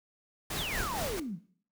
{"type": "noise with tremolo", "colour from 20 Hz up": "pink", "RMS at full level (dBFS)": -34, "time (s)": [0.5, 1.2], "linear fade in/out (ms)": 5, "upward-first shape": "sine", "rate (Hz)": 4.3, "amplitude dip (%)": 45}
{"type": "exponential sweep", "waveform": "sine", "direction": "down", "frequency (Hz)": [4346, 151.6], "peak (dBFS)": -34, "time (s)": [0.55, 1.39], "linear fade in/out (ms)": 50}
{"effects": ["noise-tail reverb RT60 0.5 s tail -17 dB re dry"]}